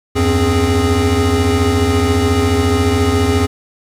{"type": "tone cluster", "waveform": "square", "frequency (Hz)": [81.7, 96, 263.5, 415.1], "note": ["E2", "G2", "C4", "G#4"], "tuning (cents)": [-15, -36, 12, -1], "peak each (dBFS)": -18, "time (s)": [0.15, 3.47], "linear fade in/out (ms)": 20, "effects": ["low-pass 11000 Hz 12 dB/octave", "7-bit"]}